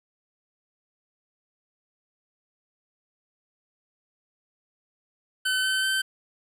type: tone with pitch steps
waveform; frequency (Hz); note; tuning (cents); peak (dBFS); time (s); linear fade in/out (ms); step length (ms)
25% pulse; 1520 / 1532.3 / 1544.8; F#6 / G6 / G6; +46 / -40 / -26; -19; 5.45-6.02; 10; 190
effects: resampled to 32000 Hz + 9-bit